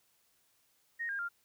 sine tone with pitch steps, 1863 / 1612.5 / 1395.7 Hz, A#6 / G6 / F6, -2 / +48 / -2 cents, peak -34 dBFS, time 0.99-1.29 s, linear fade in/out 20 ms, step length 100 ms, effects white hiss -72 dBFS RMS until 1.44 s

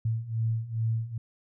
sine beating tone pair, 111.5 / 113.9 Hz, A2 / A#2, +23 / -40 cents, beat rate 2.4 Hz, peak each -31 / -28 dBFS, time 0.05-1.18 s, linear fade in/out 5 ms, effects none

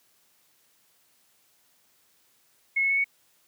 sine tone with pitch steps, 2178 / 2193 / 2208 / 2224 Hz, C#7 / C#7 / C#7 / C#7, -31 / -19 / -7 / +5 cents, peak -21 dBFS, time 2.76-3.044 s, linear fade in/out 10 ms, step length 71 ms, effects white hiss -65 dBFS RMS until 3.47 s + high-pass 80 Hz 12 dB/octave

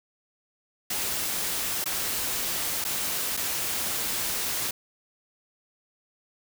white noise with dropouts, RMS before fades -29 dBFS, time 0.9-4.71 s, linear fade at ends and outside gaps 5 ms, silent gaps 1.842-1.857 / 2.842-2.849 / 3.368-3.372 s, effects none

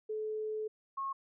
sine tone pair in turn, 431.6 / 1087.6 Hz, A4 / C#6, -33 / -33 cents, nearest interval octave + major third, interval 1600 cents, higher second, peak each -34 / -34 dBFS, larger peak neither, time 0.09-0.68 / 0.97-1.13 s, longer first, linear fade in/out 10 ms, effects none

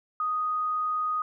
sine tone, 1244.5 Hz, D#6, in tune, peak -25 dBFS, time 0.2-1.22 s, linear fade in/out 2 ms, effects none

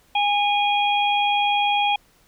harmonic tone, 820 Hz, G#5, 22 cents flat, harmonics 1 / 3 / 4, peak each -19 / -24 / -25 dBFS, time 0.15-1.96 s, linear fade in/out 5 ms, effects pink hiss -58 dBFS RMS until 2.27 s

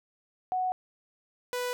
sine / sawtooth tone pair in turn, 740 / 493.9 Hz, F#5 / B4, 0 / 0 cents, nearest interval perfect fifth, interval 700 cents, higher first, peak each -26 dBFS, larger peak neither, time 0.52-0.72 / 1.53-1.73 s, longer neither, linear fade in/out 0 ms, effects none

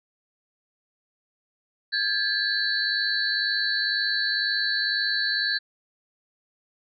sine tone cluster, 1614 / 1716 / 4048 / 4432 Hz, G#6 / A6 / B7 / C#8, -50 / -44 / +42 / -1 cents, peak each -28 dBFS, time 1.92-5.59 s, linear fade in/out 20 ms, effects none

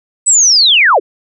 sine linear sweep, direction down, 8140 to 307.6 Hz, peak -5 dBFS, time 0.26-1 s, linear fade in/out 20 ms, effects none

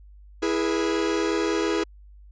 45% pulse chord, E major, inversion none, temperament equal with one note detuned, 329.6 / 415.3 / 484.3 Hz, E4 / G#4 / B4, 0 / 0 / -34 cents, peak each -25 / -26 / -30 dBFS, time 0.42-1.84 s, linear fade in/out 10 ms, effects added 50 Hz sine -45 dBFS peak until 2.31 s + resampled to 16000 Hz

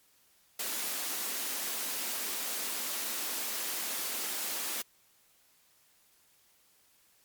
white high-pass noise, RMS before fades -35 dBFS, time 0.59-4.82 s, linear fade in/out 5 ms, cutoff 200 Hz, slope 48 dB/octave, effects white hiss -66 dBFS RMS until 7.24 s + MP3 96 kbps

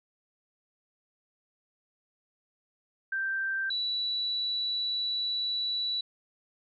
sine tone pair in turn, 1568 / 3942 Hz, G6 / B7, 0 / -4 cents, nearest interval octave + major third, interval 1596 cents, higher second, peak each -28 dBFS, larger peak neither, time 3.12-3.7 / 3.7-6.01 s, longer second, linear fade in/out 5 ms, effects none

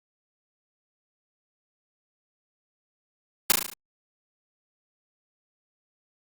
white noise with echo, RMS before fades -17 dBFS, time 3.5-3.52 s, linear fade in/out 0 ms, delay 36 ms, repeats 6, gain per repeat -4 dB, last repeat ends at 3.736 s, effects Opus 48 kbps

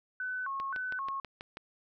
sine tone with vibrato, 1281 Hz, E6, 50 cents flat, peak -33 dBFS, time 0.2-1.2 s, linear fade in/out 2 ms, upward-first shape square, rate 1.9 Hz, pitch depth 280 cents each way
click train, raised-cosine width 0.3 ms, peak -26 dBFS, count 7, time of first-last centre 0.6-1.571 s, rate 6.18 Hz
effects none

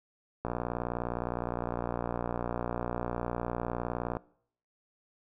click train, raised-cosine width 1 ms, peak -18 dBFS, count 223, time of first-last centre 0.45-4.169 s, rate 59.7 Hz, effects noise-tail reverb RT60 0.6 s tail -22 dB re dry

